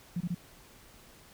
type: tone bursts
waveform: sine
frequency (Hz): 174.61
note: F3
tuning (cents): 0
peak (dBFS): -29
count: 3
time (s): 0.16-0.347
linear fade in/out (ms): 5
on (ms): 45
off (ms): 26
effects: pink hiss -56 dBFS RMS until 1.33 s